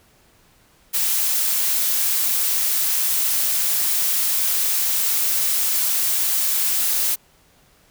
blue noise, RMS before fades -20 dBFS, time 0.93-7.16 s, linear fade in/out 20 ms, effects pink hiss -56 dBFS RMS until 7.9 s

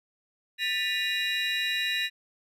triangle tone cluster, 1779 / 1967 / 2460 / 2803 / 3904 Hz, A6 / B6 / D#7 / F7 / B7, +19 / -7 / -20 / +6 / -21 cents, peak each -30 / -33 / -33 / -32 / -29 dBFS, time 0.58-2.1 s, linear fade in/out 50 ms, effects none

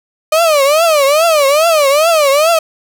35% pulse tone with vibrato, 607 Hz, D#5, 43 cents flat, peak -6 dBFS, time 0.32-2.59 s, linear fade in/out 5 ms, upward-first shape triangle, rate 2.4 Hz, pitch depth 220 cents each way, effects none

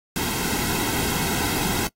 pink noise with comb filter, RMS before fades -25 dBFS, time 0.16-1.87 s, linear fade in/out 0 ms, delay 1.7 ms, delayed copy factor -0.65, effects noise-tail reverb RT60 0.1 s tail -22 dB re dry + AAC 48 kbps

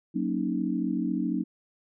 sine chord, D# minor seventh, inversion first, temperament equal, 185 / 233.1 / 277.2 / 311.1 Hz, F#3 / A#3 / C#4 / D#4, 0 / 0 / 0 / 0 cents, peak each -31 dBFS, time 0.14-1.44 s, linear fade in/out 20 ms, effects none

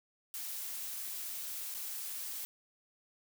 blue noise with dropouts, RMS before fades -41 dBFS, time 0.34-2.45 s, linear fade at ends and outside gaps 0 ms, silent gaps 1.741-1.747 s, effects none

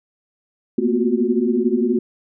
sine tone cluster, 225 / 238.5 / 249.8 / 357.6 / 374.4 Hz, A3 / A#3 / B3 / F4 / F#4, +39 / +40 / +20 / +41 / +20 cents, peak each -22 dBFS, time 0.78-1.99 s, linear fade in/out 5 ms, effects none

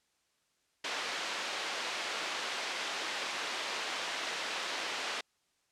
white band-pass noise, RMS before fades -37 dBFS, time 0.84-5.21 s, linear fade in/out 5 ms, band 400 to 3700 Hz, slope 12 dB/octave, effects white hiss -75 dBFS RMS until 5.71 s + low-pass 8000 Hz 12 dB/octave

